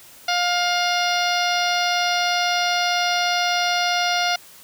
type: harmonic tone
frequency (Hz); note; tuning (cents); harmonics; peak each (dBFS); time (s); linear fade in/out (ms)
707; F5; +21; 1 / 2 / 3 / 4 / 5 / 6 / 7 / 8; -22 / -25 / -27 / -28 / -29 / -30 / -30 / -31; 0.28-4.36; 5
effects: white hiss -46 dBFS RMS until 4.63 s